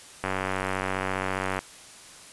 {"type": "click train", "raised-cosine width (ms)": 0.5, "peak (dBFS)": -12, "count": 129, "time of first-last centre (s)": [0.24, 1.59], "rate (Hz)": 94.8, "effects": ["white hiss -47 dBFS RMS until 2.32 s", "resampled to 24000 Hz"]}